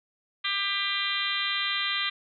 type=harmonic tone; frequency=397.8 Hz; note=G4; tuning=25 cents sharp; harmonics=3 / 4 / 5 / 6 / 7 / 8 / 9 / 10; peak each=-35 / -37 / -32 / -35 / -38 / -32 / -34 / -34 dBFS; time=0.44-2.1 s; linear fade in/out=10 ms; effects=none